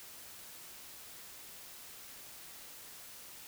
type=silence; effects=white hiss -51 dBFS RMS until 3.47 s